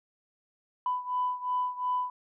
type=beating tone pair; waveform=sine; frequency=996 / 998.8 Hz; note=B5 / B5; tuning=+14 / +19 cents; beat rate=2.8 Hz; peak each=-29 / -32 dBFS; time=0.86-2.1 s; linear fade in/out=2 ms; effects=tanh soft clip ceiling -20 dBFS